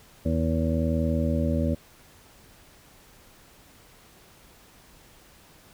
harmonic tone, 80.9 Hz, E2, 32 cents flat, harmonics 1 / 2 / 3 / 4 / 6 / 7, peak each -26 / -29 / -27 / -34 / -36 / -31 dBFS, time 0.25-1.75 s, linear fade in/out 10 ms, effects pink hiss -54 dBFS RMS until 5.73 s

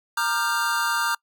square chord, G minor seventh, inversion first, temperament equal with one note detuned, 932.3 / 1195.2 / 1396.9 / 1568 Hz, Bb5 / D6 / F6 / G6, 0 / +30 / 0 / 0 cents, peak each -28 dBFS, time 0.17-1.15 s, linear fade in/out 5 ms, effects noise-tail reverb RT60 0.1 s tail -26 dB re dry

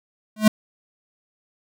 square tone with exponential growth, 215 Hz, A3, 40 cents flat, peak -8 dBFS, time 0.36-0.48 s, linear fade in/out 5 ms, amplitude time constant 25 ms, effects none

